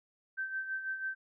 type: tone with tremolo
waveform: sine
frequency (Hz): 1552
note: G6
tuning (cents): -18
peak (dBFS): -32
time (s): 0.37-1.15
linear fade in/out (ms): 20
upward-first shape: sine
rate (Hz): 6.1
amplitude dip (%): 60
effects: none